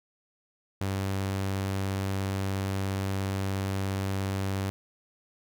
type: tone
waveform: sawtooth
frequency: 97 Hz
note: G2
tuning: 18 cents flat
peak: -24 dBFS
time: 0.81-4.7 s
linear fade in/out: 0 ms
effects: none